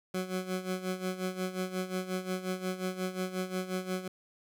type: tone with tremolo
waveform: 20% pulse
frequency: 185 Hz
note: F#3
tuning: in tune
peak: -25 dBFS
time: 0.14-4.08 s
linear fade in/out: 5 ms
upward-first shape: sine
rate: 5.6 Hz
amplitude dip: 75%
effects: none